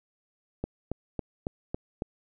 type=click train; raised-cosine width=2 ms; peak=-17 dBFS; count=6; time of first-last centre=0.64-2.021 s; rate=3.62 Hz; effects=none